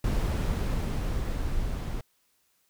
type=noise with level ramp; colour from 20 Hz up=brown; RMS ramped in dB=-25 to -32 dBFS; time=0.04-2.01 s; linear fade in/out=2 ms; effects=white hiss -70 dBFS RMS until 2.69 s